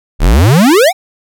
square exponential sweep, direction up, 32.92 to 806 Hz, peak -5 dBFS, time 0.19-0.93 s, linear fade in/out 50 ms, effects none

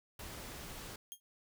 pink noise, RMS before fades -47 dBFS, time 0.19-0.96 s, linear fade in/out 5 ms
5% pulse tone with exponential decay, 3230 Hz, G#7, 49 cents flat, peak -31 dBFS, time 1.12-1.2 s, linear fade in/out 0 ms, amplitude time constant 17 ms
effects none

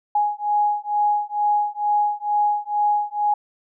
sine beating tone pair, 830.6 / 832.8 Hz, G#5 / G#5, 0 / +5 cents, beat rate 2.2 Hz, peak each -21 dBFS, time 0.15-3.34 s, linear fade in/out 5 ms, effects none

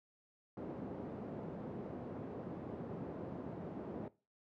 pink band-pass noise, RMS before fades -45 dBFS, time 0.57-4.08 s, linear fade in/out 2 ms, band 160 to 520 Hz, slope 12 dB/octave, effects noise-tail reverb RT60 0.3 s tail -19 dB re dry + high-pass 60 Hz 12 dB/octave

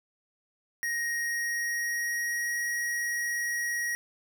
square tone with pitch glide, 1875 to 1895.7 Hz, A#6 to A#6, +10 to +29 cents, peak -29 dBFS, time 0.83-3.95 s, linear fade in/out 0 ms, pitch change +19 cents, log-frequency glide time 1.24-2.6 s, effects none

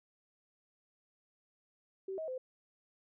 sine tone with pitch steps, 383.8 / 636 / 514 Hz, G4 / D#5 / C5, -37 / +38 / -31 cents, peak -37 dBFS, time 2.08-2.38 s, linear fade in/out 5 ms, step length 100 ms, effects none

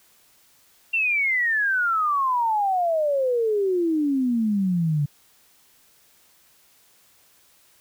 sine exponential sweep, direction down, 2744 to 141.3 Hz, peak -19 dBFS, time 0.93-5.06 s, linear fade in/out 10 ms, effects white hiss -58 dBFS RMS until 7.8 s

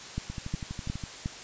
two click trains, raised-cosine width 5 ms, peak -18 / -23 dBFS, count 4 / 10, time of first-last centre 0.18-1.259 / 0.3-1.038 s, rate 2.78 / 12.2 Hz, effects white hiss -43 dBFS RMS until 1.43 s + resampled to 16000 Hz

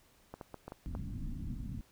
clicks, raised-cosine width 1 ms, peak -29 dBFS, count 6, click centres 0.34 / 0.412 / 0.543 / 0.68 / 0.721 / 0.951 s
pink low-pass noise, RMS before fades -40 dBFS, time 0.86-1.81 s, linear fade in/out 0 ms, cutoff 270 Hz, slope 48 dB/octave
effects pink hiss -66 dBFS RMS until 1.91 s

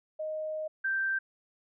sine tone pair in turn, 622 / 1567.3 Hz, D#5 / G6, -1 / -1 cents, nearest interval octave + major third, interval 1600 cents, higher second, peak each -32 / -27 dBFS, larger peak second, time 0.19-0.68 / 0.84-1.19 s, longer first, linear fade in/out 10 ms, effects none

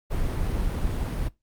brown noise, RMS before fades -26 dBFS, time 0.1-1.29 s, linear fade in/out 20 ms, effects noise-tail reverb RT60 0.2 s tail -21 dB re dry + Opus 32 kbps

